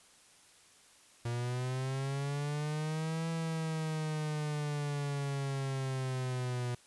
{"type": "linear two-way sweep", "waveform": "45% pulse", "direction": "up then down", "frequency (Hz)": [117.7, 164.81, 121.8], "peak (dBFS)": -33, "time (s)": [1.25, 6.75], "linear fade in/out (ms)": 5, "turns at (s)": 3.29, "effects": ["white hiss -61 dBFS RMS until 6.86 s", "resampled to 24000 Hz"]}